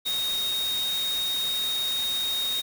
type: tone in noise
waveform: sine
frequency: 3729 Hz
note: A#7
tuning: in tune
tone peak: -25 dBFS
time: 0.05-2.62 s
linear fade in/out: 20 ms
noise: white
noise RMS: -35 dBFS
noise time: 0.05-2.62 s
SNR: +7 dB
effects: none